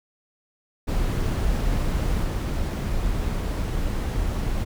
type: noise with level steps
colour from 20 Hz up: brown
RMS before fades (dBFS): -23 / -25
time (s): 0.87-4.65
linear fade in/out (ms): 20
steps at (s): 2.24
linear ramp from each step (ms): 2
effects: none